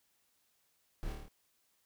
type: noise with echo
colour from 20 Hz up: brown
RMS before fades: -39 dBFS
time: 1.03-1.12 s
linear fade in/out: 0 ms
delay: 27 ms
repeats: 6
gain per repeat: -2 dB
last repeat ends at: 1.282 s
effects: white hiss -75 dBFS RMS until 1.85 s